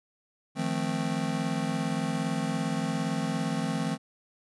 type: chord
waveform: square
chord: F dominant seventh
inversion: third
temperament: just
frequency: 157.15 / 174.61 / 218.3 / 261.9 Hz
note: Eb3 / F3 / A3 / C4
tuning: +18 / 0 / -13 / +2 cents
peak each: -34 dBFS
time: 0.55-3.98 s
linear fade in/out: 50 ms
effects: resampled to 24000 Hz